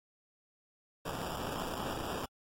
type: noise with sample-and-hold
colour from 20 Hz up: blue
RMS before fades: -39 dBFS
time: 1.05-2.26 s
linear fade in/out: 10 ms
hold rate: 2100 Hz
effects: AAC 48 kbps